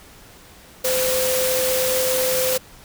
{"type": "tone in noise", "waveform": "sine", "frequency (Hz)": 514, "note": "C5", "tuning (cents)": -31, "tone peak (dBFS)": -20, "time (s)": [0.84, 2.58], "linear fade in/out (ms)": 10, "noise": "white", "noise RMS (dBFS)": -23, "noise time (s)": [0.84, 2.58], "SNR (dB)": 0, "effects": ["pink hiss -46 dBFS RMS until 2.84 s"]}